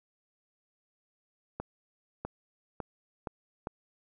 accelerating click train, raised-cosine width 1 ms, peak -21 dBFS, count 5, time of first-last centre 1.6-3.671 s, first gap 650 ms, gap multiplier 0.85, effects none

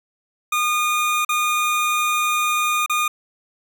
25% pulse tone with dropouts, 1221 Hz, D#6, 33 cents flat, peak -14 dBFS, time 0.52-3.08 s, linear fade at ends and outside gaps 5 ms, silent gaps 1.249-1.29 / 2.862-2.896 s, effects none

